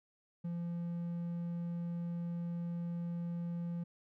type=tone; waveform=triangle; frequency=171.5 Hz; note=F3; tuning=31 cents flat; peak=-34 dBFS; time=0.44-3.84 s; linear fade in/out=10 ms; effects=none